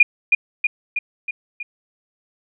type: tone with echo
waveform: sine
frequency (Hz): 2432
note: D#7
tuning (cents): -40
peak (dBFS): -6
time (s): 0-0.03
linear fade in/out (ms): 5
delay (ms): 320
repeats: 5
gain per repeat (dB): -4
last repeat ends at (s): 1.63
effects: none